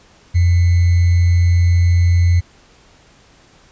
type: tone with sample-and-hold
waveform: sine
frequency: 87.31 Hz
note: F2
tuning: in tune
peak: -9 dBFS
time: 0.34-2.41 s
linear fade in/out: 20 ms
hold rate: 2100 Hz
effects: pink hiss -49 dBFS RMS until 3.71 s + resampled to 16000 Hz